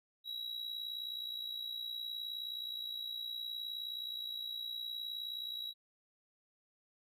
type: tone with amplitude modulation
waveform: triangle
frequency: 3877 Hz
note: B7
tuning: 33 cents flat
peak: -35 dBFS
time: 0.24-5.74 s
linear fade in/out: 50 ms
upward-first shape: sine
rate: 59.3 Hz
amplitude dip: 65%
effects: none